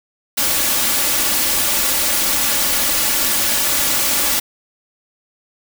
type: noise with comb filter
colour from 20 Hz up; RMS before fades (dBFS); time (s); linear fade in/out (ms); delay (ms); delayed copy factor
white; -17; 0.37-4.4; 10; 3.5; +0.55
effects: none